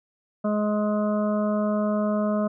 harmonic tone, 210 Hz, G#3, 19 cents sharp, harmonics 1 / 2 / 3 / 5 / 6 / 7, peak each -23 / -34 / -26 / -36 / -35 / -45 dBFS, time 0.44-2.48 s, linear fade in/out 10 ms, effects none

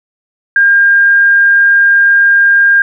sine tone, 1607 Hz, G6, 43 cents sharp, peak -4 dBFS, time 0.56-2.82 s, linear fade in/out 2 ms, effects none

